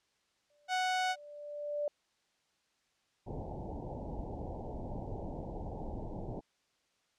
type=tone with exponential growth; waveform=sine; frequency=587.3 Hz; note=D5; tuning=in tune; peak=-30 dBFS; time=0.5-1.88 s; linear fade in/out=2 ms; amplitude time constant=300 ms
type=tone; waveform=sawtooth; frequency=740 Hz; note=F#5; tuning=in tune; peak=-26 dBFS; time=0.68-1.16 s; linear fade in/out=50 ms
type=low-pass noise; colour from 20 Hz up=pink; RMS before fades=-41 dBFS; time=3.26-6.41 s; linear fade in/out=20 ms; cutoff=910 Hz; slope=96 dB/octave
effects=white hiss -75 dBFS RMS until 7.18 s + low-pass 6000 Hz 12 dB/octave